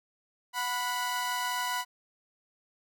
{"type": "tone cluster", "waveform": "sawtooth", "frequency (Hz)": [734, 989, 1461], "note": ["F#5", "B5", "F#6"], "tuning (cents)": [-14, 2, -22], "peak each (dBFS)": [-35, -27, -34], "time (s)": [0.53, 1.85], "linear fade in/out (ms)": 50, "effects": []}